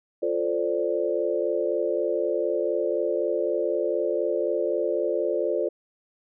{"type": "chord", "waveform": "sine", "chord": "D minor seventh", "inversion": "first", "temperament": "equal", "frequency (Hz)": [349.2, 440, 523.3, 587.3], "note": ["F4", "A4", "C5", "D5"], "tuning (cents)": [0, 0, 0, 0], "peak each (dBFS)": -28, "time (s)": [0.22, 5.69], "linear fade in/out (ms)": 10, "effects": []}